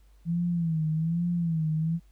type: tone with vibrato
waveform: sine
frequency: 164.81 Hz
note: E3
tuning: in tune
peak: -24 dBFS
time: 0.25-2 s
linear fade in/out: 50 ms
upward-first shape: sine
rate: 1.2 Hz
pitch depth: 97 cents each way
effects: added 50 Hz sine -54 dBFS peak until 2.11 s + pink hiss -69 dBFS RMS until 2.11 s